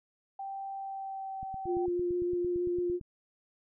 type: tone with pitch glide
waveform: sine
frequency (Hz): 782 to 770.3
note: G5 to G5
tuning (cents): -4 to -30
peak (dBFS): -36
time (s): 0.39-1.86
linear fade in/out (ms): 5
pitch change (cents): -26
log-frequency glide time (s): 0.75-1.43
type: click train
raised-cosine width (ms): 5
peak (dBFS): -33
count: 15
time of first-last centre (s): 1.43-3.012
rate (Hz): 8.85
type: tone with vibrato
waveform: sine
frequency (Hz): 353.1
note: F4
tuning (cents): +19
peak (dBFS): -28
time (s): 1.65-3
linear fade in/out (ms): 50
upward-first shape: sine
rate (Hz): 6.3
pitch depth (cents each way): 12
effects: none